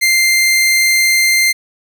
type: tone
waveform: sawtooth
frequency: 2093 Hz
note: C7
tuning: in tune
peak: -6 dBFS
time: 0.01-1.53 s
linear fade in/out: 20 ms
effects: none